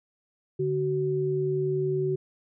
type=tone pair together; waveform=sine; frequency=145.1 / 375.7 Hz; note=D3 / F#4; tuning=-21 / +26 cents; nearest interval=octave + major third; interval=1647 cents; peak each=-29 / -25 dBFS; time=0.59-2.16 s; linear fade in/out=10 ms; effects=none